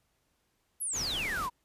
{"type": "exponential sweep", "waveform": "sine", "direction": "down", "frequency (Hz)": [11850, 929], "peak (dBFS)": -31, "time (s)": [0.8, 1.5], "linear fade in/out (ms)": 20}
{"type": "noise", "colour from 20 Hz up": "pink", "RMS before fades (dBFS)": -40, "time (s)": [0.92, 1.5], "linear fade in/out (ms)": 50}
{"effects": ["pink hiss -75 dBFS RMS until 1.64 s", "resampled to 32000 Hz"]}